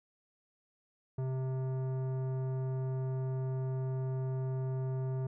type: tone with tanh clipping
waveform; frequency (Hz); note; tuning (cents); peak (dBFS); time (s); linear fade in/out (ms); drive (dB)
sine; 130.81; C3; 0; -34; 1.18-5.27; 5; 14
effects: none